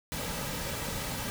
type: noise with comb filter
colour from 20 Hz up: pink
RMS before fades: -35 dBFS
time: 0.12-1.3 s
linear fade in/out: 0 ms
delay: 2.8 ms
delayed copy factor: -0.5
effects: none